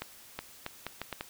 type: accelerating click train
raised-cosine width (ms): 0.3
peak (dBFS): -19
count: 7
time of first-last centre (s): 0.02-1.209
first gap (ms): 370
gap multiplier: 0.74
effects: white hiss -53 dBFS RMS until 1.29 s